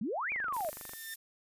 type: exponential two-way sweep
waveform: sine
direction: up then down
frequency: 186.4 to 2491 to 580 Hz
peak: -32 dBFS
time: 0.01-0.7 s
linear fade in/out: 5 ms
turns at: 0.31 s
type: click train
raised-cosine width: 0.5 ms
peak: -31 dBFS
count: 16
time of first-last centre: 0.32-0.935 s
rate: 24.4 Hz
type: tone with exponential growth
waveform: sawtooth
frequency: 1798 Hz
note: A6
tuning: 37 cents sharp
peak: -36 dBFS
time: 0.49-1.14 s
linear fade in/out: 2 ms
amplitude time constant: 140 ms
type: noise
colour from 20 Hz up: violet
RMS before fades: -42 dBFS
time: 0.53-1.16 s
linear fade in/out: 10 ms
effects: resampled to 32000 Hz